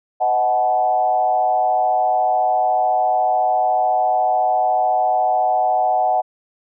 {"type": "tone with frequency modulation", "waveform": "sine", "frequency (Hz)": 743, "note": "F#5", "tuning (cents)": 7, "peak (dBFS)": -14, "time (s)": [0.2, 6.22], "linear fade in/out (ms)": 20, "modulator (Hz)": 114, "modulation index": 0.9, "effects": []}